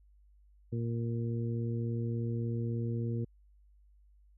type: harmonic tone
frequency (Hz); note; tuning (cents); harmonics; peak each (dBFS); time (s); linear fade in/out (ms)
116.54; A#2; 0; 1 / 2 / 3 / 4; -32 / -38 / -42 / -44; 0.72-3.25; 10
effects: added 50 Hz sine -59 dBFS peak until 4.37 s